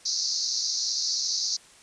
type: band-pass noise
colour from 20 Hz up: pink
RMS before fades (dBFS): -28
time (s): 0.05-1.57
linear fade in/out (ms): 10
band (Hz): 4200 to 6300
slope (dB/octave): 96
effects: white hiss -53 dBFS RMS until 1.82 s + resampled to 22050 Hz